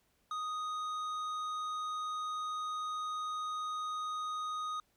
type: tone with tanh clipping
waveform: sine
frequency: 1244.5 Hz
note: D#6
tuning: in tune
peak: -37 dBFS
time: 0.31-4.8 s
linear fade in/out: 2 ms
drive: 10 dB
effects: pink hiss -74 dBFS RMS until 4.96 s